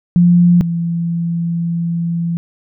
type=tone pair in turn; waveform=sine; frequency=174.61 / 169.15 Hz; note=F3 / E3; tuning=0 / +45 cents; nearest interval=minor second; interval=55 cents; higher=first; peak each=-6 / -15 dBFS; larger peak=first; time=0.16-0.61 / 0.61-2.37 s; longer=second; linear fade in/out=0 ms; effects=none